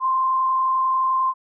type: tone with frequency modulation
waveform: sine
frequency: 1046.5 Hz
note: C6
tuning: in tune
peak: -17 dBFS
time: 0-1.34 s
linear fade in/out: 50 ms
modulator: 31.3 Hz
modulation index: 0.42
effects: none